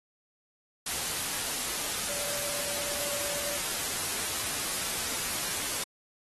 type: tone in noise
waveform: sine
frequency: 577 Hz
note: D5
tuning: 31 cents flat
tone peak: -40 dBFS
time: 2.09-3.57 s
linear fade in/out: 5 ms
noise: white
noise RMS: -32 dBFS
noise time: 0.86-5.84 s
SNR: -11 dB
effects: AAC 32 kbps